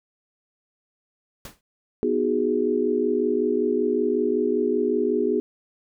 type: noise with exponential decay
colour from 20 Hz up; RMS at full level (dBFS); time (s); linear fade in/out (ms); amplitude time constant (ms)
pink; -35; 1.45-1.61; 2; 34
type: chord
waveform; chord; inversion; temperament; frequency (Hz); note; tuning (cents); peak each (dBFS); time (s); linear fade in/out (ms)
sine; G# minor seventh; first; equal; 246.9 / 311.1 / 370 / 415.3; B3 / D#4 / F#4 / G#4; 0 / 0 / 0 / 0; -26 / -28 / -25 / -23; 2.03-5.4; 0
effects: none